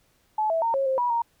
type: tone with pitch steps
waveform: sine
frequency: 860 / 655 / 918 / 544 / 528 / 972 / 933 Hz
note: A5 / E5 / A#5 / C#5 / C5 / B5 / A#5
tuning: -40 / -11 / -27 / -33 / +16 / -28 / +1 cents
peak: -21 dBFS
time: 0.38-1.22 s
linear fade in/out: 5 ms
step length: 120 ms
effects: pink hiss -65 dBFS RMS until 1.4 s